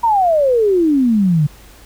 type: exponential sweep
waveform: sine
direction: down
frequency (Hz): 959 to 142.4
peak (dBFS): -10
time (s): 0.03-1.47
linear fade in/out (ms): 10
effects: added 50 Hz sine -43 dBFS peak until 1.85 s + pink hiss -44 dBFS RMS until 1.85 s